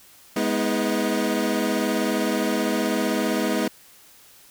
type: chord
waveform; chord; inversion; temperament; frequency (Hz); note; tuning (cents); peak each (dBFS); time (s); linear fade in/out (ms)
25% pulse; G# minor; none; equal with one note detuned; 207.7 / 246.9 / 319.3; G#3 / B3 / D#4; 0 / 0 / +45; -22; 0.36-3.68; 5
effects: white hiss -51 dBFS RMS until 4.5 s